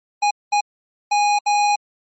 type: tone bursts at uneven times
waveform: square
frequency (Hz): 825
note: G#5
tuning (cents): -12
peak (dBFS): -15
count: 4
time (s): 0.22-0.31 / 0.52-0.61 / 1.11-1.39 / 1.46-1.76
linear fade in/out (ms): 10
effects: low-pass 12000 Hz 12 dB/octave + MP3 32 kbps